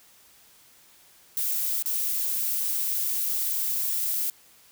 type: noise with dropouts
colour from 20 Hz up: violet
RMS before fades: -27 dBFS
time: 1.37-4.3 s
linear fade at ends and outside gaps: 0 ms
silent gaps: 1.824-1.859 s
effects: white hiss -56 dBFS RMS until 4.71 s